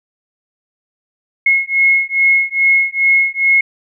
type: beating tone pair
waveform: sine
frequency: 2168 / 2170.4 Hz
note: C#7 / C#7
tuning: -39 / -37 cents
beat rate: 2.4 Hz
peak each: -13 dBFS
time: 1.46-3.61 s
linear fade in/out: 5 ms
effects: none